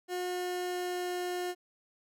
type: tone with pitch glide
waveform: 30% pulse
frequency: 360.2 to 358.1 Hz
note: F#4 to F4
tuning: -46 to +43 cents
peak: -30 dBFS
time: 0.08-1.55 s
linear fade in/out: 50 ms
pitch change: -11 cents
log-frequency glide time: 0.41-1.17 s
effects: none